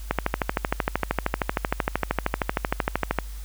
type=click train; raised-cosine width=0.5 ms; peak=-6 dBFS; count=41; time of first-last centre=0.11-3.187 s; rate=13 Hz; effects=added 50 Hz sine -33 dBFS peak until 3.44 s + white hiss -48 dBFS RMS until 3.44 s